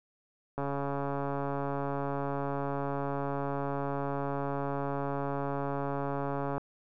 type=click train; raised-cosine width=1 ms; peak=-20 dBFS; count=841; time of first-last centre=0.58-6.58 s; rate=140 Hz; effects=none